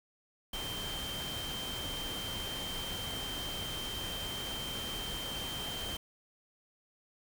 sine tone in noise, 3136 Hz, G7, in tune, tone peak -39 dBFS, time 0.53-5.97 s, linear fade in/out 5 ms, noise pink, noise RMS -41 dBFS, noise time 0.53-5.97 s, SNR -1 dB, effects none

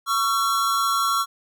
square tone pair together, 1117 / 1353 Hz, C#6 / E6, +13 / +45 cents, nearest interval minor third, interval 332 cents, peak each -23 dBFS, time 0.06-1.26 s, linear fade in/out 50 ms, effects none

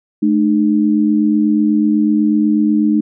sine tone pair together, 215.4 / 303.5 Hz, A3 / D#4, -37 / -43 cents, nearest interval tritone, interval 594 cents, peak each -13 dBFS, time 0.22-3.01 s, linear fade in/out 10 ms, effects none

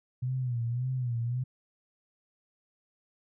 sine tone with vibrato, 123.1 Hz, B2, 5 cents flat, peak -28 dBFS, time 0.22-1.44 s, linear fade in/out 10 ms, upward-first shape sine, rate 1.8 Hz, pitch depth 97 cents each way, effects none

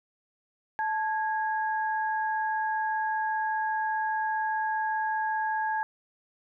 sine tone pair together, 872.5 / 1647 Hz, A5 / G#6, -15 / -15 cents, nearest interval major seventh, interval 1100 cents, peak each -27 / -32 dBFS, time 0.79-5.83 s, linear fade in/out 0 ms, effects none

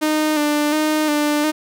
sawtooth tone with vibrato, 302 Hz, D4, 48 cents sharp, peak -12 dBFS, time 0.01-1.52 s, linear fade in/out 20 ms, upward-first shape square, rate 1.4 Hz, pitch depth 32 cents each way, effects none

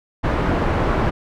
pink low-pass noise, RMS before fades -19 dBFS, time 0.23-1.11 s, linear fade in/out 20 ms, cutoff 1400 Hz, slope 12 dB/octave, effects none

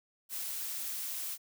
blue noise, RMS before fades -38 dBFS, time 0.29-1.38 s, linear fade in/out 50 ms, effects none

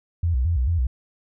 sine tone with vibrato, 73 Hz, D2, 10 cents flat, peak -18 dBFS, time 0.23-0.87 s, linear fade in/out 5 ms, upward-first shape square, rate 4.5 Hz, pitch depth 260 cents each way, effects none

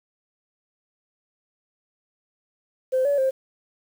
sine tone with pitch steps, 518 / 570 / 529 Hz, C5 / C#5 / C5, -17 / +48 / +19 cents, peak -17 dBFS, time 2.92-3.31 s, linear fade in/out 20 ms, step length 130 ms, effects tanh soft clip ceiling -14 dBFS + 8-bit

